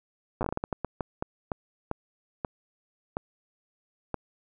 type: slowing click train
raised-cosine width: 1 ms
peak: -15 dBFS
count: 18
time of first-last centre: 0.41-4.143 s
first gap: 8 ms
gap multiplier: 1.35
effects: none